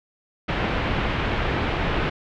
pink low-pass noise, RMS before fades -24 dBFS, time 0.48-2.1 s, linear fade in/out 10 ms, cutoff 3100 Hz, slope 24 dB/octave, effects none

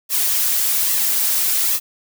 blue noise with flanger, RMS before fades -18 dBFS, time 0.09-1.8 s, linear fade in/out 50 ms, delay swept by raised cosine 1.3 to 4.6 ms, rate 1.2 Hz, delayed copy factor -0.55, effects none

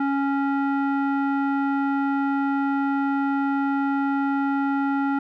square tone with low-pass filter, 277.2 Hz, C#4, in tune, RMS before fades -23 dBFS, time 0-5.19 s, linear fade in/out 5 ms, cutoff 1300 Hz, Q 2.1, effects none

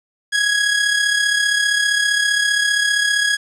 sawtooth tone with amplitude modulation, 1661.2 Hz, G#6, in tune, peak -9 dBFS, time 0.32-3.37 s, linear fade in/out 20 ms, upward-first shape sine, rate 35.2 Hz, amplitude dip 50%, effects resampled to 22050 Hz + 8-bit

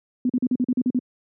sine tone bursts, 250 Hz, B3, 21 cents sharp, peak -17 dBFS, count 9, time 0.25-0.99 s, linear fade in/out 2 ms, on 44 ms, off 43 ms, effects high-pass 150 Hz 12 dB/octave

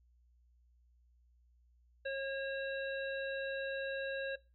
harmonic tone with a mistuned harmonic, 543 Hz, C#5, 36 cents flat, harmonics 1 / 3 / 5 / 7, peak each -37 / -41 / -49 / -50 dBFS, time 2.05-4.36 s, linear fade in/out 10 ms, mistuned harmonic 7, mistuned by +44 cents, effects noise-tail reverb RT60 0.3 s tail -21 dB re dry + added 60 Hz sine -65 dBFS peak until 4.54 s

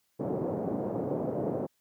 white band-pass noise, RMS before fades -32 dBFS, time 0.19-1.67 s, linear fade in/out 20 ms, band 120 to 590 Hz, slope 24 dB/octave, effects white hiss -74 dBFS RMS until 1.8 s

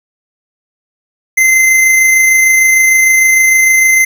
square tone with amplitude modulation, 2070 Hz, C7, 19 cents flat, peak -5 dBFS, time 1.37-4.05 s, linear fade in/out 10 ms, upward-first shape sine, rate 26.6 Hz, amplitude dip 25%, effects none

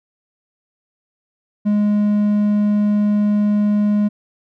triangle tone, 207.8 Hz, G#3, 1 cent sharp, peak -11 dBFS, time 1.65-4.09 s, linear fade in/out 20 ms, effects none

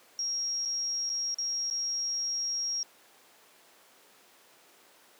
sine tone with dropouts, 5600 Hz, F8, 4 cents sharp, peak -29 dBFS, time 0.19-2.83 s, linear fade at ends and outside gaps 1 ms, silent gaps 0.652-0.656 / 1.094-1.099 / 1.344-1.385 / 1.701-1.71 s, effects pink hiss -58 dBFS RMS until 5.19 s + high-pass 400 Hz 12 dB/octave

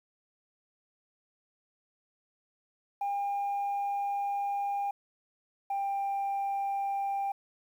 sine tone pair in turn, 804 / 792.9 Hz, G5 / G5, +44 / +20 cents, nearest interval unison, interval 24 cents, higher first, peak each -27 dBFS, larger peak neither, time 3.01-4.91 / 5.7-7.32 s, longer first, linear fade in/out 5 ms, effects tanh soft clip ceiling -27 dBFS + 10-bit

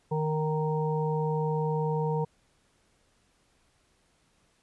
harmonic tone, 154.8 Hz, D#3, 9 cents flat, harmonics 1 / 3 / 5 / 6, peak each -28 / -30 / -40 / -34 dBFS, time 0.11-2.25 s, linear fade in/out 10 ms, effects pink hiss -68 dBFS RMS until 4.62 s + resampled to 24000 Hz

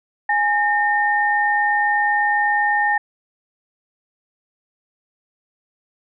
sine tone pair together, 830.1 / 1822 Hz, G#5 / A#6, -1 / -40 cents, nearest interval octave + major second, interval 1361 cents, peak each -18 dBFS, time 0.29-2.98 s, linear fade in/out 5 ms, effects none

